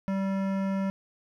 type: tone with hard clipping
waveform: sine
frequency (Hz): 193.9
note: G3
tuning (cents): -19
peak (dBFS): -28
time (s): 0.08-0.9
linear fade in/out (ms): 0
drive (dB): 16
effects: none